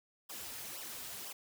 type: noise with flanger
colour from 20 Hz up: white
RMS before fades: -45 dBFS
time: 0.29-1.33 s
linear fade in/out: 10 ms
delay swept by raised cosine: 0.45 to 6.05 ms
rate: 2 Hz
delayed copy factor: -0.9
effects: none